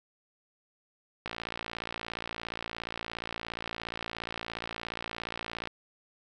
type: click train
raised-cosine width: 0.3 ms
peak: -19 dBFS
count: 253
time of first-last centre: 1.26-5.673 s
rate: 57.1 Hz
effects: none